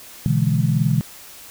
sine chord, E dominant seventh, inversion second, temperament equal, 123.47 / 146.83 / 164.81 / 207.7 Hz, B2 / D3 / E3 / G#3, 0 / 0 / 0 / 0 cents, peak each -20 / -20 / -21 / -24 dBFS, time 0.26-1.01 s, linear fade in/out 0 ms, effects white hiss -41 dBFS RMS until 1.5 s

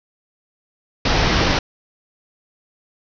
pink low-pass noise, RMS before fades -17 dBFS, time 1.05-1.59 s, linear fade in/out 5 ms, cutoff 5800 Hz, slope 96 dB/octave, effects none

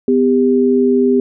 sine tone pair together, 251.3 / 399 Hz, B3 / G4, +30 / +31 cents, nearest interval minor sixth, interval 801 cents, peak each -12 dBFS, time 0.08-1.2 s, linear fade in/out 2 ms, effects none

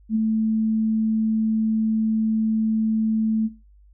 sine tone with ADSR envelope, 220 Hz, A3, in tune, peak -16 dBFS, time 0.09-3.49 s, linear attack 65 ms, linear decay 17 ms, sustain -3 dB, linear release 34 ms, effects noise-tail reverb RT60 0.3 s tail -19 dB re dry + added 50 Hz sine -49 dBFS peak until 3.93 s

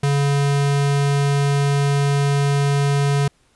square tone, 141.5 Hz, C#3, 36 cents sharp, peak -16 dBFS, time 0.03-3.28 s, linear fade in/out 5 ms, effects pink hiss -60 dBFS RMS until 3.55 s + resampled to 24000 Hz

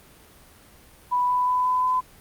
sine tone with pitch steps, 987.8 / 994.1 / 1000.4 / 1006.8 / 1013.2 Hz, B5 / B5 / B5 / B5 / B5, 0 / +11 / +22 / +33 / +44 cents, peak -19 dBFS, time 1.11-2.01 s, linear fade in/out 20 ms, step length 180 ms, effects pink hiss -51 dBFS RMS until 2.2 s + Opus 32 kbps

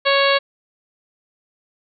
harmonic tone, 554.4 Hz, C#5, in tune, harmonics 1 / 2 / 3 / 4 / 5 / 6 / 7 / 8, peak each -17 / -20 / -22 / -23 / -24 / -25 / -25 / -26 dBFS, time 0.05-0.39 s, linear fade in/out 20 ms, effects none

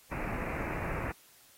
pink low-pass noise, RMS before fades -36 dBFS, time 0.11-1.12 s, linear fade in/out 10 ms, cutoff 2600 Hz, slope 96 dB/octave, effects white hiss -60 dBFS RMS until 1.57 s + AAC 48 kbps

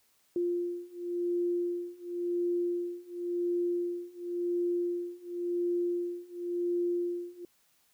sine beating tone pair, 349.2 / 350.13 Hz, F4 / F4, 0 / +4 cents, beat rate 0.93 Hz, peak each -33 / -32 dBFS, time 0.36-7.45 s, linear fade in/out 2 ms, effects white hiss -69 dBFS RMS until 7.93 s

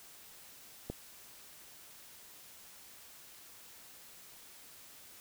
click, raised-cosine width 2 ms, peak -24 dBFS, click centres 0.9 s, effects white hiss -55 dBFS RMS until 5.2 s

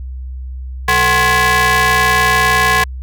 sawtooth ring-modulated tone, 311.1 Hz, D#4, in tune, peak -3 dBFS, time 0.88-2.84 s, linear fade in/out 5 ms, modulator 1370 Hz, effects added 64 Hz sine -23 dBFS peak until 3.02 s

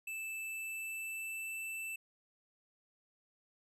square tone with pitch glide, 2637 to 2654 Hz, E7 to E7, 0 to +11 cents, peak -40 dBFS, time 0.07-1.96 s, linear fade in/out 5 ms, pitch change +11 cents, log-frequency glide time 0.37-1.58 s, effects none

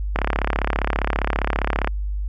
click train, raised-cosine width 0.5 ms, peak -5 dBFS, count 61, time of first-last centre 0.16-1.874 s, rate 35 Hz, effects added 50 Hz sine -22 dBFS peak until 2.28 s

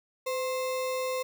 sine tone with sample-and-hold, 512 Hz, C5, 38 cents flat, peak -28 dBFS, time 0.26-1.23 s, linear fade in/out 10 ms, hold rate 1575 Hz, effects none

